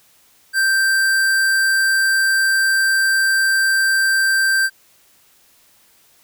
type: tone with hard clipping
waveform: sine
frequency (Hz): 1568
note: G6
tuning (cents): 0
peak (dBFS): -15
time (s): 0.53-4.7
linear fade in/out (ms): 50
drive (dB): 18
effects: white hiss -54 dBFS RMS until 6.23 s